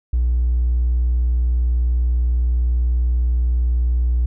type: tone with hard clipping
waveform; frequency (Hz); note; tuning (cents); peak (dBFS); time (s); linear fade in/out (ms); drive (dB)
sine; 60.5; B1; -35; -15; 0.13-4.26; 5; 1
effects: none